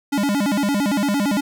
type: tone with vibrato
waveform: square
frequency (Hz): 239.4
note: A#3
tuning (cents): +46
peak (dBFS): -18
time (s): 0.12-1.41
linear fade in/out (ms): 10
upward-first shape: square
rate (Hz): 8.8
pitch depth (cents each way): 290
effects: none